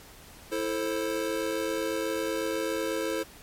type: chord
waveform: square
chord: A minor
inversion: second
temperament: just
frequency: 330 / 440 / 528 Hz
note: E4 / A4 / C5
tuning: +2 / 0 / +16 cents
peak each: -33 dBFS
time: 0.51-3.24 s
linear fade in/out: 20 ms
effects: pink hiss -50 dBFS RMS until 3.42 s + MP3 64 kbps